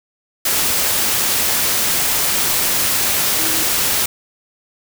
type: tone in noise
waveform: sine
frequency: 320 Hz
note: D#4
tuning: 49 cents sharp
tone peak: -28 dBFS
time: 3.39-3.63 s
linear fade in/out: 5 ms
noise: white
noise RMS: -17 dBFS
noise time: 0.45-4.06 s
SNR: -14 dB
effects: none